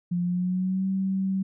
sine tone with pitch glide, 175.7 to 191.6 Hz, F3 to G3, +11 to -39 cents, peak -23 dBFS, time 0.11-1.43 s, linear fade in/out 10 ms, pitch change +150 cents, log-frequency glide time 0.22-0.87 s, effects none

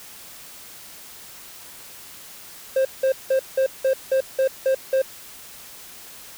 triangle tone bursts, 530 Hz, C5, 22 cents sharp, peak -14 dBFS, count 9, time 2.76-5.019 s, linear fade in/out 5 ms, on 91 ms, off 180 ms, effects white hiss -42 dBFS RMS until 6.37 s

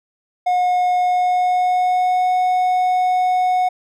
triangle tone with pitch glide, 723 to 733.5 Hz, F#5 to F#5, -40 to -15 cents, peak -12 dBFS, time 0.46-3.69 s, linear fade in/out 10 ms, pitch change +25 cents, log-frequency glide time 1-2.32 s, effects none

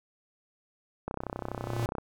click train, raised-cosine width 1 ms, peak -19 dBFS, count 30, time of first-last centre 1.08-1.983 s, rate 32.1 Hz
square tone with exponential growth, 116.54 Hz, A#2, in tune, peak -27 dBFS, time 1.21-1.86 s, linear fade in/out 5 ms, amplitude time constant 140 ms
effects none

